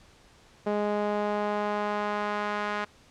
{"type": "tone with band-pass filter sweep", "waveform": "sawtooth", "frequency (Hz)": 207.7, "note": "G#3", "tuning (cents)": 0, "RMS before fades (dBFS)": -29, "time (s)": [0.66, 2.85], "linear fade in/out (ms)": 10, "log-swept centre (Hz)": [560, 1400], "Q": 1.2, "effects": ["pink hiss -57 dBFS RMS until 3.1 s", "low-pass 7000 Hz 12 dB/octave"]}